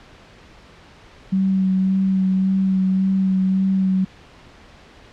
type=tone with vibrato; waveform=sine; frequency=190 Hz; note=F#3; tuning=46 cents sharp; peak=-15 dBFS; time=1.32-4.05 s; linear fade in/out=10 ms; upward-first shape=sine; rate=1.8 Hz; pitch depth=16 cents each way; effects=pink hiss -46 dBFS RMS until 5.12 s + low-pass 4000 Hz 12 dB/octave